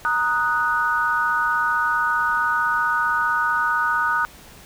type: chord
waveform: sine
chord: D# minor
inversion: second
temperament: equal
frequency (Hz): 932.3 / 1244.5 / 1480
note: A#5 / D#6 / F#6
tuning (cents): 0 / 0 / 0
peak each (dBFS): -25 / -22 / -21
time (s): 0.05-4.25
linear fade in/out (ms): 0
effects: pink hiss -45 dBFS RMS until 4.65 s